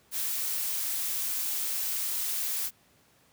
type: noise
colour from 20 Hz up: blue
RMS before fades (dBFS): -31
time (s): 0.11-2.71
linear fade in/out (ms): 50
effects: pink hiss -63 dBFS RMS until 3.32 s + high-pass 80 Hz 12 dB/octave